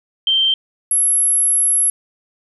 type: tone pair in turn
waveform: sine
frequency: 3136 / 11175 Hz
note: G7 / F9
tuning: 0 / 0 cents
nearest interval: octave + minor seventh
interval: 2200 cents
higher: second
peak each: -12 dBFS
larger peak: neither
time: 0.27-0.54 / 0.91-1.9 s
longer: second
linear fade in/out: 2 ms
effects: none